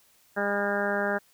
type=harmonic tone with a mistuned harmonic; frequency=202.6 Hz; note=G#3; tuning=43 cents flat; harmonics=1 / 2 / 3 / 4 / 5 / 6 / 7 / 8 / 9; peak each=-33 / -32 / -30 / -34 / -40 / -39 / -34 / -31 / -40 dBFS; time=0.36-1.19 s; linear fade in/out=20 ms; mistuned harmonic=5; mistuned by=-34 cents; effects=white hiss -62 dBFS RMS until 1.33 s